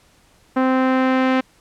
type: tone with low-pass filter sweep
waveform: sawtooth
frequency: 260 Hz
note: C4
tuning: 11 cents flat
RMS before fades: -17 dBFS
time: 0.56-1.41 s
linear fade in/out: 10 ms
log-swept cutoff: 1400 to 2400 Hz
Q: 1.2
effects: pink hiss -55 dBFS RMS until 1.6 s + low-pass 11000 Hz 12 dB/octave